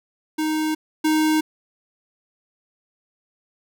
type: tone pair in turn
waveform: square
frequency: 311.1 / 311.1 Hz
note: D#4 / D#4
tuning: 0 / 0 cents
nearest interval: unison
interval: 0 cents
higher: neither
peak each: -21 / -17 dBFS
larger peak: second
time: 0.38-0.75 / 1.04-1.41 s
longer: neither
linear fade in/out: 10 ms
effects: none